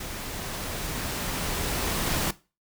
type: noise with level ramp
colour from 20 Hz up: pink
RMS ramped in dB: -36 to -26 dBFS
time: 0-2.31 s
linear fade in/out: 5 ms
effects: noise-tail reverb RT60 0.3 s tail -18 dB re dry